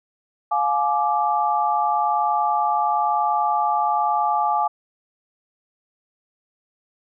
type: chord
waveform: sine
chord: D diminished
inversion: first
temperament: just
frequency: 704.8 / 845.8 / 1174.7 Hz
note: F5 / Ab5 / D6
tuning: +16 / +31 / 0 cents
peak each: -24 / -20 / -23 dBFS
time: 0.51-4.68 s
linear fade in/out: 10 ms
effects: none